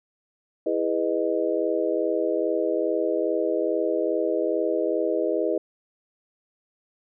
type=chord; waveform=sine; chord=E major seventh; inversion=none; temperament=just; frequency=329.6 / 412 / 494.4 / 618.1 Hz; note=E4 / G#4 / B4 / D#5; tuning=0 / -14 / +2 / -12 cents; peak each=-27 dBFS; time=0.66-5.58 s; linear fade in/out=5 ms; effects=none